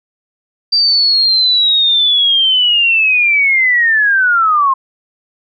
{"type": "linear sweep", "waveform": "sine", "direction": "down", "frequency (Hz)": [4699, 1046.5], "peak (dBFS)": -8, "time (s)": [0.72, 4.74], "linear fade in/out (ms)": 10, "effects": []}